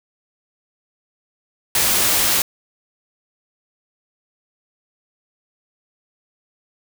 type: noise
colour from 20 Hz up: white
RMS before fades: -17 dBFS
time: 1.75-2.42 s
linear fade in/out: 2 ms
effects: none